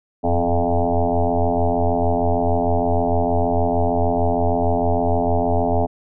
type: tone with frequency modulation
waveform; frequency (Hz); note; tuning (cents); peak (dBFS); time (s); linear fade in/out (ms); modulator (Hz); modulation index
sine; 343.7; F4; -28; -15; 0.23-5.87; 20; 86.5; 5.2
effects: none